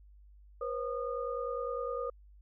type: tone cluster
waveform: sine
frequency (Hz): 484.1 / 534 / 1223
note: B4 / C5 / D#6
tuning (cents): -35 / +35 / -30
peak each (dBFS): -36 / -38 / -39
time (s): 0.61-2.1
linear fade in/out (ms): 5
effects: added 50 Hz sine -54 dBFS peak until 2.41 s